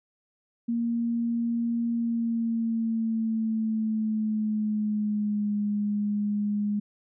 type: tone with pitch glide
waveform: sine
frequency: 233.6 to 206.9 Hz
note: A#3 to G#3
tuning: +4 to -6 cents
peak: -24 dBFS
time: 0.68-6.8 s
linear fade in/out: 10 ms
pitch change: -210 cents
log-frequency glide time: 1.91-5.54 s
effects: none